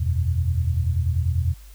sine chord, E suspended second, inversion none, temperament equal, 82.41 / 92.5 / 123.47 Hz, E2 / F#2 / B2, 0 / 0 / 0 cents, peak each -21 / -25 / -26 dBFS, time 0-1.54 s, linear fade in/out 10 ms, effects added 50 Hz sine -41 dBFS peak until 1.74 s + white hiss -53 dBFS RMS until 1.74 s

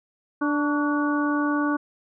harmonic tone with a mistuned harmonic, 293.8 Hz, D4, 1 cent sharp, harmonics 1 / 2 / 3 / 4 / 5, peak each -22 / -33 / -33 / -29 / -30 dBFS, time 0.41-1.77 s, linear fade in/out 10 ms, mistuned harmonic 4, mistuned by -58 cents, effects none

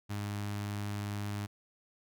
sawtooth tone with notch filter, 102.6 Hz, G#2, 21 cents flat, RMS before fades -37 dBFS, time 0.09-1.47 s, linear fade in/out 20 ms, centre 490 Hz, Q 1.8, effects none

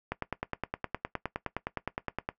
click train, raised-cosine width 0.5 ms, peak -16 dBFS, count 22, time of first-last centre 0.12-2.289 s, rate 9.68 Hz, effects noise-tail reverb RT60 0.1 s tail -18 dB re dry

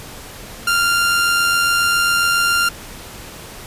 sawtooth tone with amplitude modulation, 1393 Hz, F6, 5 cents flat, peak -9 dBFS, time 0.67-2.69 s, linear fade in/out 5 ms, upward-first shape sine, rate 87.3 Hz, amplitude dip 25%, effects pink hiss -35 dBFS RMS until 3.66 s + resampled to 32000 Hz

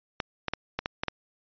clicks, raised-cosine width 0.3 ms, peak -12 dBFS, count 7, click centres 0.202 / 0.483 / 0.536 / 0.79 / 0.859 / 1.035 / 1.083 s, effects resampled to 11025 Hz

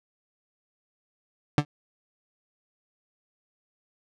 30% pulse tone with exponential decay, 146.83 Hz, D3, in tune, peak -10 dBFS, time 1.58-1.65 s, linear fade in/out 2 ms, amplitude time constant 15 ms, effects low-pass 5000 Hz 12 dB/octave

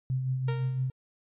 sine tone with tremolo, 130 Hz, C3, 11 cents flat, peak -25 dBFS, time 0.1-0.9 s, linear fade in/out 0 ms, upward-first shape sine, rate 5.9 Hz, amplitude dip 40%
sawtooth tone with exponential decay, 463.5 Hz, A#4, 10 cents flat, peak -28 dBFS, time 0.48-0.92 s, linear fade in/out 5 ms, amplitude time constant 94 ms
effects resampled to 8000 Hz

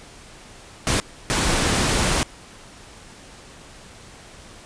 pink noise bursts at uneven times, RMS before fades -20 dBFS, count 2, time 0.87-1 / 1.3-2.23 s, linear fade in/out 0 ms, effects pink hiss -44 dBFS RMS until 4.65 s + resampled to 22050 Hz

